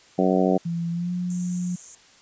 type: harmonic tone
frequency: 93.3 Hz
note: F#2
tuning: 15 cents sharp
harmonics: 2 / 3 / 4 / 5 / 6 / 7 / 8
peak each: -22 / -24 / -25 / -26 / -27 / -27 / -28 dBFS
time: 0.18-0.58 s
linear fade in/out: 10 ms
type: tone with pitch glide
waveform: sine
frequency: 169 to 178.53 Hz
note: E3 to F3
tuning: +43 to +38 cents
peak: -24 dBFS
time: 0.65-1.76 s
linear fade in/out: 10 ms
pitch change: +95 cents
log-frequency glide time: 0.91-1.12 s
type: high-pass noise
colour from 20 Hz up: pink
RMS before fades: -38 dBFS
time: 1.3-1.95 s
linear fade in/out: 2 ms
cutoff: 6100 Hz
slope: 96 dB/octave
effects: white hiss -53 dBFS RMS until 2.21 s + resampled to 16000 Hz